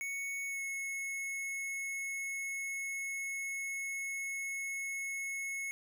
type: tone with pitch glide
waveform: square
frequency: 2217 to 2188 Hz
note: C#7 to C#7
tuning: 0 to -23 cents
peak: -37 dBFS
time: 0.01-5.71 s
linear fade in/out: 0 ms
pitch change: -23 cents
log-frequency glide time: 0.47-0.61 s
effects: none